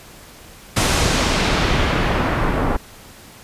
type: noise with low-pass filter sweep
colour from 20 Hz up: pink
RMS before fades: -18 dBFS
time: 0.76-2.77 s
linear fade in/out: 10 ms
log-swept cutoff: 10000 to 1100 Hz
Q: 0.84
effects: pink hiss -42 dBFS RMS until 3.43 s + resampled to 32000 Hz